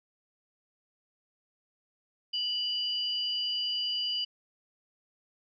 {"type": "tone pair together", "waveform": "sine", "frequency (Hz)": [2960, 4795], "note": ["F#7", "D8"], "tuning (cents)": [0, 35], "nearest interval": "minor sixth", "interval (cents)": 835, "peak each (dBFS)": [-30, -34], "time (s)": [2.33, 4.25], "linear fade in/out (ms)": 10, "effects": []}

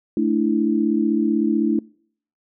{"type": "chord", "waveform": "sine", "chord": "A suspended fourth", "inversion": "none", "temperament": "equal", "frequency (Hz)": [220, 293.7, 329.6], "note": ["A3", "D4", "E4"], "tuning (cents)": [0, 0, 0], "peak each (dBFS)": -21, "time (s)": [0.17, 1.79], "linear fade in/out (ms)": 2, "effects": ["noise-tail reverb RT60 0.6 s tail -26 dB re dry"]}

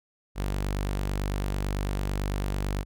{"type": "tone", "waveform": "sawtooth", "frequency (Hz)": 49, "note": "G1", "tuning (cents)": 0, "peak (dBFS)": -23, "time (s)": [0.35, 2.85], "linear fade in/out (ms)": 50, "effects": []}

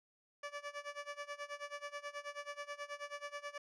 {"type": "tone with tremolo", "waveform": "15% pulse", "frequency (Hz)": 579, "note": "D5", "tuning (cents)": -25, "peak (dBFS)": -34, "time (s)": [0.43, 3.58], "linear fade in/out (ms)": 5, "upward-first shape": "sine", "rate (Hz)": 9.3, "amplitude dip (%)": 90, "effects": ["low-pass 6000 Hz 12 dB/octave"]}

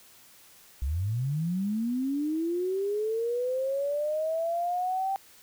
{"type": "linear sweep", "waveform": "sine", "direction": "up", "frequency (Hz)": [61.3, 784], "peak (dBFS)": -26, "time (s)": [0.82, 5.16], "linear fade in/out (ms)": 0, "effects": ["white hiss -55 dBFS RMS until 5.42 s"]}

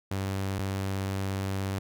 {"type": "tone pair in turn", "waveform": "sawtooth", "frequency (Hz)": [96.9, 96.9], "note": ["G2", "G2"], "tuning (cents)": [-20, -20], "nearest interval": "unison", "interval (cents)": 0, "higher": "neither", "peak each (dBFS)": -25, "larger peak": "neither", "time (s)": [[0.11, 0.59], [0.59, 1.79]], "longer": "second", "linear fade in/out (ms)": 5, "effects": []}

